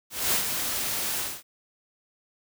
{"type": "noise with ADSR envelope", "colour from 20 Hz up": "white", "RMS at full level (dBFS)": -23, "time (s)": [0.1, 1.43], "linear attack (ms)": 230, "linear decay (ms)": 99, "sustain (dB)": -6, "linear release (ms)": 230, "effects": []}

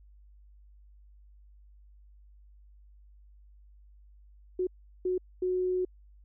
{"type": "tone bursts at uneven times", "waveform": "sine", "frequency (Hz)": 366.6, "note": "F#4", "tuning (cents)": -16, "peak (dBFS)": -26, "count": 3, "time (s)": [[4.59, 4.67], [5.05, 5.18], [5.42, 5.85]], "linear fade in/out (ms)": 5, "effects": ["added 50 Hz sine -53 dBFS peak until 6.24 s"]}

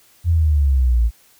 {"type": "exponential sweep", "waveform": "sine", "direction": "down", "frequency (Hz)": [87.31, 55], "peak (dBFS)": -12, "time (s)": [0.24, 1.11], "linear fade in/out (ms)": 50, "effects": ["white hiss -53 dBFS RMS until 1.39 s"]}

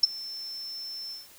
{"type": "tone with ADSR envelope", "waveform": "sine", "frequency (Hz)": 5330, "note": "E8", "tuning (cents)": 18, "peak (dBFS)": -12, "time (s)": [0.03, 1.28], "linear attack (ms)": 6, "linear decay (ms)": 19, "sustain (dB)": -23, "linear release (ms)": 170, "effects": ["white hiss -53 dBFS RMS until 1.38 s"]}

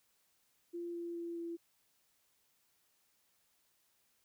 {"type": "tone with pitch steps", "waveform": "sine", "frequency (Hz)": [344.3, 342.1, 340, 337.8], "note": ["F4", "F4", "F4", "E4"], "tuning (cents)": [-25, -36, -46, 42], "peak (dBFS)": -39, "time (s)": [0.73, 1.57], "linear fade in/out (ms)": 20, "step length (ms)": 210, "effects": ["white hiss -75 dBFS RMS until 4.24 s"]}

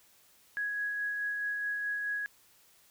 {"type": "tone with tremolo", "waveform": "sine", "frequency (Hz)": 1665, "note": "G#6", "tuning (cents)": 4, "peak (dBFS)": -30, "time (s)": [0.57, 2.26], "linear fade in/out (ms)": 0, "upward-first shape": "sine", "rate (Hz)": 4.7, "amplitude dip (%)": 25, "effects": ["white hiss -63 dBFS RMS until 2.9 s"]}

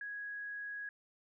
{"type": "tone", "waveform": "sine", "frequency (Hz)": 1661.2, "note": "G#6", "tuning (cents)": 0, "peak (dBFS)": -40, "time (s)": [0.01, 0.89], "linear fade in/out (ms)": 2, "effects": []}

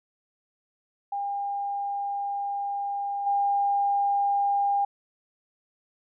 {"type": "tone with level steps", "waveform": "sine", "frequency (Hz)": 804, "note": "G5", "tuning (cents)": 44, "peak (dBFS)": [-27, -21], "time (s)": [1.12, 4.85], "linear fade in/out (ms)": 5, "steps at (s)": 3.26, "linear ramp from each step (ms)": 10, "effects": []}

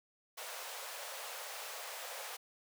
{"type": "high-pass noise", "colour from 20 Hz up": "pink", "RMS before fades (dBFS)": -45, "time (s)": [0.37, 2.37], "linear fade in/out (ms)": 10, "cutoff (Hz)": 490, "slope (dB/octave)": 48, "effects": []}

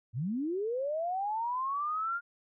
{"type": "linear sweep", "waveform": "sine", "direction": "up", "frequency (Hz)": [101.5, 1421], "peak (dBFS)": -30, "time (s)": [0.13, 2.21], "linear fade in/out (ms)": 50, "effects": []}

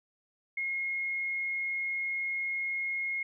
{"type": "tone", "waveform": "sine", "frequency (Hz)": 2154, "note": "C7", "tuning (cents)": 50, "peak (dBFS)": -30, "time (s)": [0.57, 3.23], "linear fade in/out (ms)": 5, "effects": []}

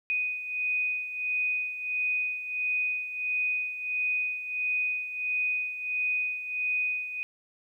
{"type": "beating tone pair", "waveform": "sine", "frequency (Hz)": [2490, 2491.5], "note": ["D#7", "D#7"], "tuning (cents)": [1, 2], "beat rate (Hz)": 1.5, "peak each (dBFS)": [-28, -34], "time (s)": [0.1, 7.23], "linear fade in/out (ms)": 0, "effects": ["11-bit"]}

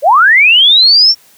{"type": "linear sweep", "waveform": "sine", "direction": "up", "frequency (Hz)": [507, 5550], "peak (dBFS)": -3, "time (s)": [0.02, 1.15], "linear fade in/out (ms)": 50, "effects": ["white hiss -45 dBFS RMS until 1.37 s", "high-pass 80 Hz 12 dB/octave"]}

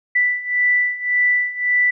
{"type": "beating tone pair", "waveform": "sine", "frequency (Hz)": [1975.5, 1977.3], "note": ["B6", "B6"], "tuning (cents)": [0, 2], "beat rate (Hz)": 1.8, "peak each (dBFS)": [-20, -17], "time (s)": [0.15, 1.91], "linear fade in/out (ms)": 10, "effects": []}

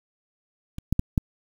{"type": "clicks", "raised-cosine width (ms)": 5, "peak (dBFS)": [-21, -9, -8, -7], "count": 4, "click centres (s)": [0.784, 0.926, 0.994, 1.178], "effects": ["7-bit"]}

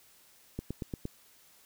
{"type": "click train", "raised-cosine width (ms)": 3, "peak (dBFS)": -22, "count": 5, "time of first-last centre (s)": [0.59, 1.054], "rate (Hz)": 8.62, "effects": ["white hiss -61 dBFS RMS until 1.65 s"]}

